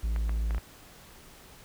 triangle tone, 55.4 Hz, A1, 13 cents sharp, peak -24 dBFS, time 0.03-0.59 s, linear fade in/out 10 ms
clicks, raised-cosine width 0.5 ms, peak -25 dBFS, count 5, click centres 0.162 / 0.294 / 0.508 / 0.547 / 0.581 s
effects pink hiss -52 dBFS RMS until 1.64 s

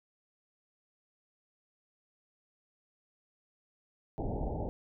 pink low-pass noise, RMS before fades -35 dBFS, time 4.18-4.69 s, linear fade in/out 0 ms, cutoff 860 Hz, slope 96 dB/octave, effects none

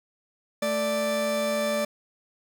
40% pulse tone pair together, 220 / 587.3 Hz, A3 / D5, 0 / 0 cents, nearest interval octave + perfect fourth, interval 1700 cents, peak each -30 / -24 dBFS, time 0.62-1.85 s, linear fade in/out 5 ms, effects none

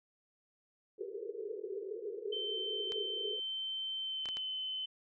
white band-pass noise, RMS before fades -42 dBFS, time 0.98-3.4 s, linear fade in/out 5 ms, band 380 to 460 Hz, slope 96 dB/octave
sine tone with pitch glide, 3095 to 3052 Hz, G7 to G7, -23 to -47 cents, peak -36 dBFS, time 2.32-4.86 s, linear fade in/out 10 ms, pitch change -24 cents, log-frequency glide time 4.01-4.42 s
clicks, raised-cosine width 0.2 ms, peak -27 dBFS, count 4, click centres 2.921 / 4.257 / 4.288 / 4.37 s
effects none

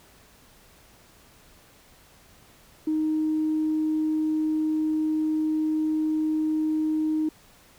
sine tone, 311.1 Hz, D#4, in tune, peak -21 dBFS, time 2.87-7.29 s, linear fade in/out 5 ms, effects tanh soft clip ceiling -17 dBFS + pink hiss -55 dBFS RMS until 7.78 s

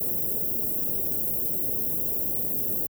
white band-stop noise, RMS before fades -27 dBFS, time 0-2.87 s, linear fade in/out 10 ms, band 510 to 14000 Hz, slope 24 dB/octave, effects high-pass 60 Hz 12 dB/octave

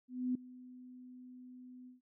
sine tone with ADSR envelope, 251.5 Hz, B3, 32 cents sharp, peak -30 dBFS, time 0.08-2.01 s, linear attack 270 ms, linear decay 4 ms, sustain -20 dB, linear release 140 ms, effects none

